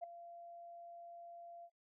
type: tone with ADSR envelope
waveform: sine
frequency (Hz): 687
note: F5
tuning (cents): -29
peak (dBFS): -38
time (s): 0.01-1.7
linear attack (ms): 27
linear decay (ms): 5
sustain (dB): -13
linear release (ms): 60
effects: noise-tail reverb RT60 0.1 s tail -19 dB re dry + tanh soft clip ceiling -34 dBFS